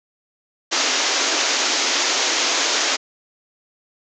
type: band-pass noise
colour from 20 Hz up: white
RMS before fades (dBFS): -20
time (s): 0.71-2.97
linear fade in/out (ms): 20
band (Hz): 250 to 7000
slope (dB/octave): 96
effects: none